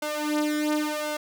sawtooth tone with flanger, 301 Hz, D4, 43 cents sharp, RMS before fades -27 dBFS, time 0.02-1.17 s, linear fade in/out 5 ms, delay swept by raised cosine 1.4 to 3.9 ms, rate 0.93 Hz, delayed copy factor +0.85, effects none

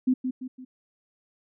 sine tone with echo, 256.1 Hz, C4, 37 cents flat, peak -18 dBFS, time 0.07-0.14 s, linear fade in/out 10 ms, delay 170 ms, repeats 3, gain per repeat -7 dB, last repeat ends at 0.65 s, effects none

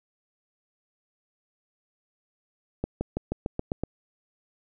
accelerating click train, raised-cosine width 2 ms, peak -14 dBFS, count 8, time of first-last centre 2.84-3.836 s, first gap 170 ms, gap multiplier 0.94, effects none

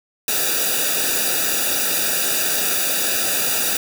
white noise with comb filter, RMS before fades -20 dBFS, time 0.28-3.77 s, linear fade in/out 2 ms, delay 0.94 ms, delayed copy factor -1, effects none

